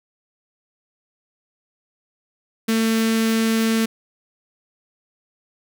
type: tone with notch filter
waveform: sawtooth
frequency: 224.2 Hz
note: A3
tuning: 33 cents sharp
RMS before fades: -19 dBFS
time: 2.68-3.86 s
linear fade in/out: 10 ms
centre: 790 Hz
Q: 0.79
effects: none